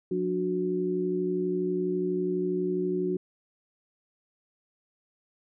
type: tone cluster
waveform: sine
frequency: 179.6 / 294.2 / 366.4 Hz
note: F3 / D4 / F#4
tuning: +49 / +3 / -17 cents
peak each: -32 / -33 / -27 dBFS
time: 0.11-3.17 s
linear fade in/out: 5 ms
effects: none